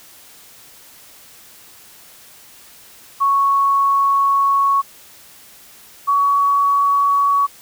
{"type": "tone pair in turn", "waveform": "sine", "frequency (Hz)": [1108.7, 1126.1], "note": ["C#6", "C#6"], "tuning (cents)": [0, 27], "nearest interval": "unison", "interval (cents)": 27, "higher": "second", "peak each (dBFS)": -12, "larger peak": "neither", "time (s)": [[3.2, 4.82], [6.07, 7.47]], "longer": "first", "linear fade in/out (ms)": 20, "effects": ["white hiss -44 dBFS RMS until 7.61 s"]}